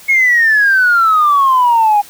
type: exponential sweep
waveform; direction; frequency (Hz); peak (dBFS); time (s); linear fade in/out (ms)
sine; down; 2193 to 809; -6; 0.08-2.02; 20
effects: tanh soft clip ceiling -3 dBFS + white hiss -38 dBFS RMS until 2.09 s